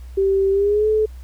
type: tone with pitch glide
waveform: sine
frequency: 389.2 to 431.8 Hz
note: G4 to A4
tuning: -12 to -33 cents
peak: -14 dBFS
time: 0.17-1.06 s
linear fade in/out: 10 ms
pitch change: +179 cents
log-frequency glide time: 0.51-0.88 s
effects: added 62 Hz sine -33 dBFS peak until 1.23 s + pink hiss -54 dBFS RMS until 1.23 s